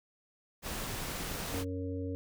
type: noise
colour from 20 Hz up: pink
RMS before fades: -38 dBFS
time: 0.62-1.65 s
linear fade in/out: 50 ms
type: harmonic tone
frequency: 92.5 Hz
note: F#2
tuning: in tune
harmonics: 1 / 3 / 5 / 6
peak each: -37 / -38 / -41 / -48 dBFS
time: 1.54-2.15 s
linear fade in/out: 0 ms
effects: none